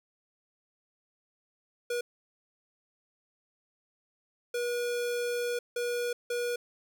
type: tone bursts at uneven times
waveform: square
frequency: 482.2 Hz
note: B4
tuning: 41 cents flat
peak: -30 dBFS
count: 4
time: 1.9-2.01 / 4.54-5.59 / 5.76-6.13 / 6.3-6.56 s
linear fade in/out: 5 ms
effects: none